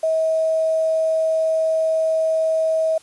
sine tone with quantisation, 641 Hz, E5, 49 cents flat, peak -16 dBFS, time 0.03-2.98 s, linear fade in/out 5 ms, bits 7, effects white hiss -50 dBFS RMS until 3.02 s + resampled to 24000 Hz

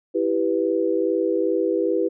sine chord, E minor, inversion none, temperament equal, 329.6 / 392 / 493.9 Hz, E4 / G4 / B4, 0 / 0 / 0 cents, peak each -23 dBFS, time 0.14-2.09 s, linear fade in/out 20 ms, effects none

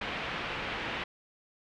white low-pass noise, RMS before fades -36 dBFS, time 0.01-1.04 s, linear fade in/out 5 ms, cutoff 2900 Hz, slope 24 dB/octave, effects none

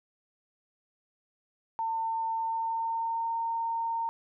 sine tone with pitch glide, 902 to 916.7 Hz, A5 to A#5, +43 to -29 cents, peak -28 dBFS, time 1.79-4.09 s, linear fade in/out 0 ms, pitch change +28 cents, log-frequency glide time 2.36-3.32 s, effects none

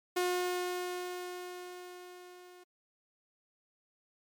sawtooth tone with level ramp, 359.7 Hz, F#4, 49 cents flat, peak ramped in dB -24 to -49 dBFS, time 0.16-2.64 s, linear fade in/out 10 ms, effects MP3 96 kbps

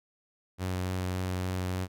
sawtooth tone with vibrato, 92 Hz, F#2, 9 cents flat, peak -26 dBFS, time 0.58-1.88 s, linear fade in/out 50 ms, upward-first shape sine, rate 3.5 Hz, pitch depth 12 cents each way, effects none

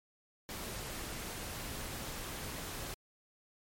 pink noise, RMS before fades -42 dBFS, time 0.49-2.94 s, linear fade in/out 0 ms, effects MP3 64 kbps

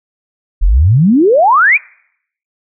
sine exponential sweep, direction up, 36.62 to 2542 Hz, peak -5 dBFS, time 0.61-1.78 s, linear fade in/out 20 ms, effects noise-tail reverb RT60 0.7 s tail -25 dB re dry

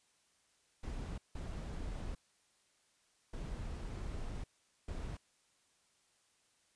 brown noise bursts at uneven times, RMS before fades -42 dBFS, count 4, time 0.83-1.18 / 1.35-2.15 / 3.33-4.44 / 4.88-5.17 s, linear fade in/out 5 ms, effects white hiss -73 dBFS RMS until 6.75 s + resampled to 22050 Hz

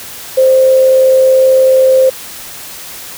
sine tone with amplitude modulation, 523.3 Hz, C5, in tune, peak -3 dBFS, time 0.37-2.1 s, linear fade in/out 10 ms, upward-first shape sine, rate 78.7 Hz, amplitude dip 25%, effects white hiss -28 dBFS RMS until 3.17 s

